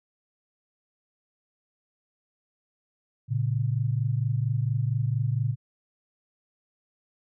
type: tone pair together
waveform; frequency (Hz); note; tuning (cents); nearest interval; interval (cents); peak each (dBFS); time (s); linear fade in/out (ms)
sine; 114.24 / 138.59; A#2 / C#3; -35 / 0; minor third; 335; -25 / -27; 3.28-5.56; 50
effects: none